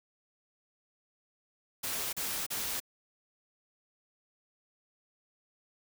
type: noise bursts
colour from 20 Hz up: white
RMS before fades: -35 dBFS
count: 3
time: 1.83-2.802 s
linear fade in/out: 10 ms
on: 300 ms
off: 36 ms
effects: none